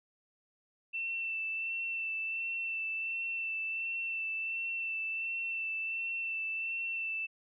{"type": "tone with vibrato", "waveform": "sine", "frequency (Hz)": 2677, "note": "E7", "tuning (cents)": 26, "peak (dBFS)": -33, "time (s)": [0.93, 7.27], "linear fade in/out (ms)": 20, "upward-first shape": "sine", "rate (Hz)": 1.4, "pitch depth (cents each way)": 19, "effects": []}